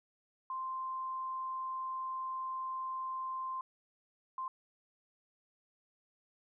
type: tone bursts at uneven times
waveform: sine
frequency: 1045 Hz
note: C6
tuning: 2 cents flat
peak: -36 dBFS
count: 2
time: 0.5-3.61 / 4.38-4.48 s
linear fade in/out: 2 ms
effects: none